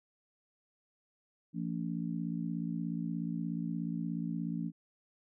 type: harmonic tone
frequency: 56.8 Hz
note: A#1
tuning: 44 cents flat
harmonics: 3 / 4 / 5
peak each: -36 / -38 / -40 dBFS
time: 1.53-4.72 s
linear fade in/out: 50 ms
effects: none